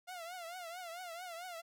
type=tone with vibrato; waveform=sawtooth; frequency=698.5 Hz; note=F5; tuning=in tune; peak=-40 dBFS; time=0.07-1.62 s; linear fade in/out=20 ms; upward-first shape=triangle; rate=4.5 Hz; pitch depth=130 cents each way; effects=none